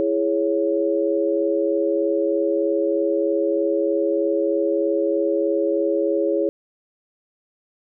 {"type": "chord", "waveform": "sine", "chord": "C# minor", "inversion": "first", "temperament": "just", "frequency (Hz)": [332.6, 415.8, 554.4], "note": ["E4", "G#4", "C#5"], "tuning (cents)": [16, 2, 0], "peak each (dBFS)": -22, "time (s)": [0, 6.49], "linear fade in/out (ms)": 0, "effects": []}